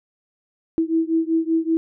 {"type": "beating tone pair", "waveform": "sine", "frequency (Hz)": [323.7, 328.9], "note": ["E4", "E4"], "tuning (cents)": [-31, -4], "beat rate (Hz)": 5.2, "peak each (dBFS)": [-20, -21], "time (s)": [0.78, 1.77], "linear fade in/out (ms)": 0, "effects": []}